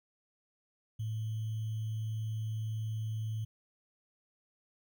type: tone with sample-and-hold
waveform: sine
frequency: 109.8 Hz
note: A2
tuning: 3 cents flat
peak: -33 dBFS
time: 0.99-3.45 s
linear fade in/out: 10 ms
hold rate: 3150 Hz
effects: none